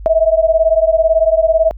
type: beating tone pair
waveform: sine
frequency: 638 / 656 Hz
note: D#5 / E5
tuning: +43 / -9 cents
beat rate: 18 Hz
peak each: -12 dBFS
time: 0.06-1.71 s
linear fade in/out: 0 ms
effects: added 50 Hz sine -27 dBFS peak until 1.77 s